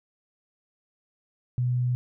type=tone; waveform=sine; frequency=124 Hz; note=B2; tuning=7 cents sharp; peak=-22 dBFS; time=1.58-1.95 s; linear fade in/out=0 ms; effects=none